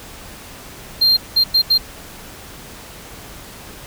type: tone bursts at uneven times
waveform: triangle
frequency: 4186 Hz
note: C8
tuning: in tune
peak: -9 dBFS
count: 4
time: 1.01-1.17 / 1.36-1.44 / 1.54-1.62 / 1.7-1.78 s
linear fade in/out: 10 ms
effects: pink hiss -37 dBFS RMS until 3.86 s